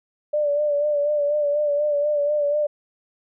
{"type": "tone with vibrato", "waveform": "sine", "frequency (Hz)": 587.3, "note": "D5", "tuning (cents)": 0, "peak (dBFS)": -18, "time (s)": [0.33, 2.67], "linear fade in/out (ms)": 10, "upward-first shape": "sine", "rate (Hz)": 4.1, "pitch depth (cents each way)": 41, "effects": []}